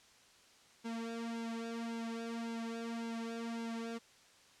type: tone with flanger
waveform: sawtooth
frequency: 230 Hz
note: A#3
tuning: 23 cents flat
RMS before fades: -41 dBFS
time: 0.84-3.99 s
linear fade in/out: 20 ms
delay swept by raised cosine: 1.6 to 3.4 ms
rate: 1.8 Hz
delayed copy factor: -0.9
effects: white hiss -63 dBFS RMS until 4.6 s + low-pass 7000 Hz 12 dB/octave